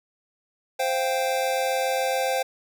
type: chord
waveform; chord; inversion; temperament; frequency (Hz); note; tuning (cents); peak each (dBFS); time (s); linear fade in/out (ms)
square; C suspended fourth; none; just; 523.3 / 697.7 / 784.9; C5 / F5 / G5; 0 / -2 / +2; -26 / -30 / -28; 0.79-2.43; 10
effects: none